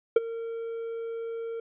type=tone with ADSR envelope; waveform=triangle; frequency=458.3 Hz; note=A#4; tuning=29 cents flat; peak=-11 dBFS; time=0.16-1.6 s; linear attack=5 ms; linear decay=22 ms; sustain=-19 dB; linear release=4 ms; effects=resampled to 8000 Hz